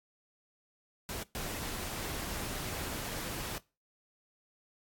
pink noise bursts at uneven times, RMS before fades -39 dBFS, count 2, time 1.09-1.23 / 1.35-3.58 s, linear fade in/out 0 ms, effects noise-tail reverb RT60 0.3 s tail -22 dB re dry + AAC 64 kbps

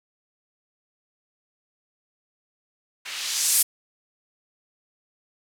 violet noise with low-pass filter sweep, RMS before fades -24 dBFS, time 3.05-3.63 s, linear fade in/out 10 ms, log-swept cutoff 2200 to 12000 Hz, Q 1.1, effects none

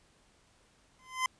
25% pulse tone with exponential growth, 1030 Hz, C6, 28 cents flat, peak -21 dBFS, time 0.99-1.26 s, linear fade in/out 2 ms, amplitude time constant 57 ms, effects pink hiss -66 dBFS RMS until 1.39 s + resampled to 22050 Hz

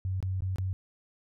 sine tone with dropouts, 94.1 Hz, F#2, 30 cents sharp, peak -28 dBFS, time 0.05-0.73 s, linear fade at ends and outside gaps 0 ms, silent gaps 0.204-0.227 / 0.406-0.422 / 0.559-0.584 s, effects none

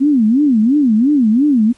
sine tone with vibrato, 252.6 Hz, B3, 39 cents sharp, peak -8 dBFS, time 0-1.73 s, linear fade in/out 20 ms, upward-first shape sine, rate 2.9 Hz, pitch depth 300 cents each way, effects pink hiss -51 dBFS RMS until 1.77 s + MP3 48 kbps

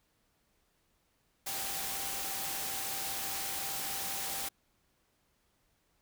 sine tone in noise, 783 Hz, G5, 2 cents flat, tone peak -46 dBFS, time 1.46-4.49 s, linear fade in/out 10 ms, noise white, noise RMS -37 dBFS, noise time 1.46-4.49 s, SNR -12 dB, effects pink hiss -74 dBFS RMS until 6.01 s

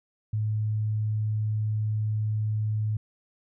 sine tone, 107.5 Hz, A2, 40 cents flat, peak -24 dBFS, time 0.33-2.97 s, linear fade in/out 5 ms, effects none

